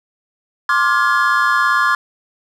triangle chord, D half-diminished seventh, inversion third, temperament just, 1057.2 / 1174.7 / 1409.6 / 1691.5 Hz, C6 / D6 / F6 / Ab6, +18 / 0 / +16 / +31 cents, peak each -16 dBFS, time 0.69-1.95 s, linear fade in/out 2 ms, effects none

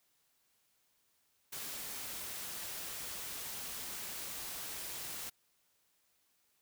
white noise, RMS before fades -43 dBFS, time 1.52-5.3 s, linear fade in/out 10 ms, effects white hiss -75 dBFS RMS until 6.61 s

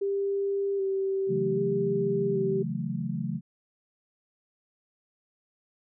sine tone with vibrato, 392 Hz, G4, in tune, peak -25 dBFS, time 0.01-2.63 s, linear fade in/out 10 ms, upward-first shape square, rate 0.64 Hz, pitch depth 21 cents each way
sine chord, F# minor seventh, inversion second, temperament equal, 138.59 / 164.81 / 185 / 220 Hz, C#3 / E3 / F#3 / A3, 0 / 0 / 0 / 0 cents, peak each -34 dBFS, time 1.27-3.41 s, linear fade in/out 50 ms
effects none

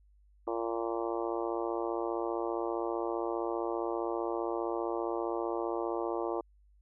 harmonic tone, 115.2 Hz, A#2, 20 cents flat, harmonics 3 / 4 / 5 / 6 / 7 / 8 / 9 / 10, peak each -35 / -37 / -39 / -41 / -42 / -43 / -44 / -45 dBFS, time 0.47-6.41 s, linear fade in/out 5 ms, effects added 50 Hz sine -60 dBFS peak until 6.81 s

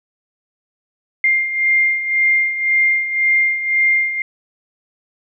sine beating tone pair, 2107 / 2108.9 Hz, C7 / C7, +12 / +13 cents, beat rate 1.9 Hz, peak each -20 / -14 dBFS, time 1.24-4.22 s, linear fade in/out 2 ms, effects none

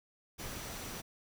sine tone in noise, 5870 Hz, F#8, 15 cents flat, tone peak -54 dBFS, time 0.38-1.02 s, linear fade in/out 20 ms, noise pink, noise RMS -43 dBFS, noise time 0.38-1.02 s, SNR -14 dB, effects none

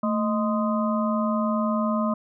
harmonic tone with a mistuned harmonic, 207.7 Hz, G#3, in tune, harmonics 1 / 3 / 5 / 6, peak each -23 / -28 / -30 / -31 dBFS, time 0.03-2.14 s, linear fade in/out 5 ms, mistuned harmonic 1, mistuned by +110 cents, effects none

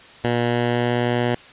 10% pulse tone with pitch glide, 119.8 to 121.19 Hz, A#2 to B2, +48 to -32 cents, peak -10 dBFS, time 0.24-1.35 s, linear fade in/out 5 ms, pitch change +20 cents, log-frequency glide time 0.51-0.94 s, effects white hiss -44 dBFS RMS until 1.52 s + resampled to 8000 Hz

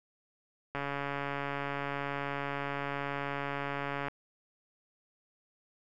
click train, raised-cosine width 0.5 ms, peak -20 dBFS, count 471, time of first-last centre 0.75-4.083 s, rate 141 Hz, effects none

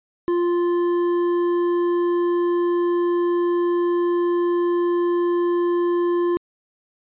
sine tone with hard clipping, 348.6 Hz, F4, 3 cents flat, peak -19 dBFS, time 0.28-6.37 s, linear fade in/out 0 ms, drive 7 dB, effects resampled to 8000 Hz

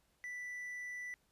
triangle tone, 1975.5 Hz, B6, in tune, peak -40 dBFS, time 0.24-1.14 s, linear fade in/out 0 ms, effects pink hiss -75 dBFS RMS until 1.31 s + resampled to 32000 Hz

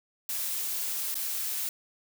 blue noise with dropouts, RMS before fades -32 dBFS, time 0.29-1.69 s, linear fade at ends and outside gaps 2 ms, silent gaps 1.144-1.153 s, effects none

